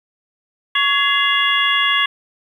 harmonic tone with a mistuned harmonic, 561 Hz, C#5, 21 cents sharp, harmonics 2 / 3 / 4 / 5 / 6, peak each -20 / -20 / -20 / -20 / -20 dBFS, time 0.75-2.06 s, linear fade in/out 5 ms, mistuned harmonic 4, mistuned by -140 cents, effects 8-bit

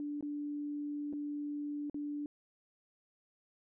sine tone with dropouts, 292.4 Hz, D4, 7 cents flat, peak -36 dBFS, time 0-2.26 s, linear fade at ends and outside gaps 1 ms, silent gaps 0.209-0.226 / 1.128-1.134 / 1.898-1.944 s, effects none

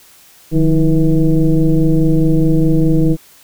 sine tone with frequency modulation, 153.6 Hz, D#3, 22 cents flat, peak -8 dBFS, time 0.51-3.17 s, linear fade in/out 50 ms, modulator 166 Hz, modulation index 1.4, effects white hiss -45 dBFS RMS until 3.43 s

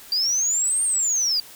sine linear two-way sweep, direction up then down, 4664 to 8830 to 4664 Hz, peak -17 dBFS, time 0.12-1.4 s, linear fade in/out 2 ms, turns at 0.83 s, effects tanh soft clip ceiling -17 dBFS + white hiss -44 dBFS RMS until 1.55 s

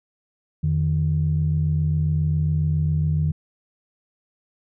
sine tone pair together, 86.09 / 153.4 Hz, F2 / D#3, -24 / -24 cents, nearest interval minor seventh, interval 1000 cents, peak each -22 / -19 dBFS, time 0.63-3.32 s, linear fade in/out 10 ms, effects tanh soft clip ceiling -11 dBFS

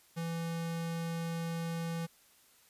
square tone, 166.5 Hz, E3, 18 cents sharp, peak -35 dBFS, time 0.16-2.07 s, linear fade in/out 20 ms, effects white hiss -64 dBFS RMS until 2.69 s + resampled to 32000 Hz

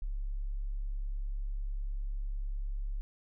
sine tone, 34.65 Hz, C#1, in tune, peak -32 dBFS, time 0.02-3.01 s, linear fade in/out 0 ms, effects none

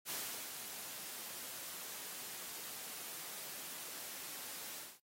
white noise with ADSR envelope, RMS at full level -41 dBFS, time 0.05-5 s, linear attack 46 ms, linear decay 370 ms, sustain -6 dB, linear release 220 ms, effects high-pass 150 Hz 12 dB/octave + AAC 48 kbps

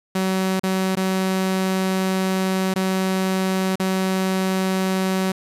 sawtooth tone with dropouts, 188.8 Hz, F#3, 35 cents sharp, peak -15 dBFS, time 0.15-5.32 s, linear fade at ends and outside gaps 5 ms, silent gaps 0.597-0.634 / 0.954-0.969 / 2.74-2.759 / 3.757-3.797 s, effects resampled to 32000 Hz + 7-bit

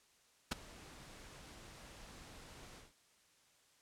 pink noise with ADSR envelope, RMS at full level -34 dBFS, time 0.51-2.93 s, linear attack 10 ms, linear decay 14 ms, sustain -21 dB, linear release 170 ms, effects white hiss -70 dBFS RMS until 3.81 s + low-pass 9000 Hz 12 dB/octave

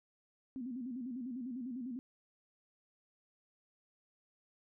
sine tone with vibrato, 249.3 Hz, B3, 16 cents sharp, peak -39 dBFS, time 0.56-1.99 s, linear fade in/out 0 ms, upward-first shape square, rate 10 Hz, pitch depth 100 cents each way, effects none

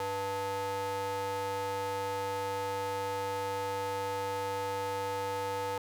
square ring-modulated tone, 196 Hz, G3, in tune, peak -30 dBFS, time 0-5.78 s, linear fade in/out 2 ms, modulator 687 Hz, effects none

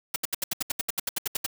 white noise bursts, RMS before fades -27 dBFS, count 15, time 0.14-1.463 s, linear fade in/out 5 ms, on 21 ms, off 72 ms, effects none

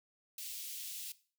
white high-pass noise, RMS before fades -44 dBFS, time 0.38-1.12 s, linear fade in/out 2 ms, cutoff 2700 Hz, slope 24 dB/octave, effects noise-tail reverb RT60 0.4 s tail -17 dB re dry

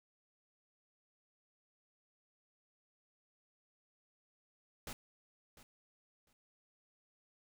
pink noise with echo, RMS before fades -45 dBFS, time 4.87-4.93 s, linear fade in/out 2 ms, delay 700 ms, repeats 2, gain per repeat -15 dB, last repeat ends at 6.33 s, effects none

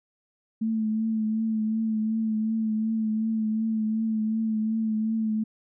sine tone with vibrato, 219.8 Hz, A3, 2 cents flat, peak -23 dBFS, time 0.61-5.44 s, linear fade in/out 10 ms, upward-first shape triangle, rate 2.7 Hz, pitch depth 35 cents each way, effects none

